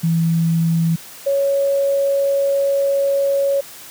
sine tone pair in turn, 165.2 / 555.7 Hz, E3 / C#5, +4 / +4 cents, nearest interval octave + major sixth, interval 2100 cents, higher second, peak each -13 / -14 dBFS, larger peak first, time 0.03-0.96 / 1.26-3.61 s, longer second, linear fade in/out 10 ms, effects white hiss -38 dBFS RMS until 3.9 s + high-pass 100 Hz 12 dB/octave

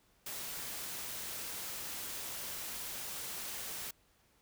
white noise, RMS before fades -42 dBFS, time 0.26-3.91 s, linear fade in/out 5 ms, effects pink hiss -70 dBFS RMS until 4.41 s

